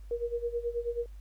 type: tone with tremolo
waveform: sine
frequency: 473.6 Hz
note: A#4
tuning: 27 cents sharp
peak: -27 dBFS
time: 0.11-1.06 s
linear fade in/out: 2 ms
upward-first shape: sine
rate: 9.3 Hz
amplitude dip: 85%
effects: added 50 Hz sine -43 dBFS peak until 1.2 s + pink hiss -67 dBFS RMS until 1.2 s